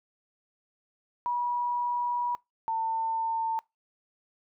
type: tone pair in turn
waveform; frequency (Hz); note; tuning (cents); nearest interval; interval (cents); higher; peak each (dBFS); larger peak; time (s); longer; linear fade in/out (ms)
sine; 968 / 899.7; B5 / A5; -35 / +38; minor second; 127; first; -26; neither; 1.26-2.35 / 2.68-3.59; first; 0
effects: noise-tail reverb RT60 0.2 s tail -24 dB re dry